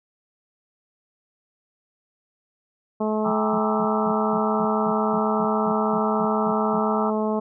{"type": "harmonic tone", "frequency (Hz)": 215.3, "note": "A3", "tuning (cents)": -37, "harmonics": [1, 2, 3, 4, 5, 6], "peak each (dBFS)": [-24, -26, -28, -31, -33, -43], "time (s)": [3, 7.4], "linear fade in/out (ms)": 10}
{"type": "chord", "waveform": "sine", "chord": "E half-diminished seventh", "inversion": "first", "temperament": "just", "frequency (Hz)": [791.1, 949.3, 1186.7, 1318.5], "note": ["G5", "Bb5", "D6", "E6"], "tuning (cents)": [16, 31, 18, 0], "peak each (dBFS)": -30, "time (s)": [3.24, 7.11], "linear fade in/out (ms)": 20}
{"type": "tone bursts", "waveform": "sine", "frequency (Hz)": 180, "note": "F#3", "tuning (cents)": -47, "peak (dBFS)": -29, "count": 14, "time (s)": [3.26, 6.788], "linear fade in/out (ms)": 5, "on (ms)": 57, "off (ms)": 210}
{"effects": []}